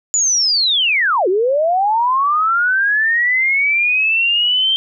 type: linear two-way sweep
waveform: sine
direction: down then up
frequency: 7040 to 349.5 to 3165 Hz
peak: -12 dBFS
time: 0.14-4.76 s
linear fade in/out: 0 ms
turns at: 1.28 s
effects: none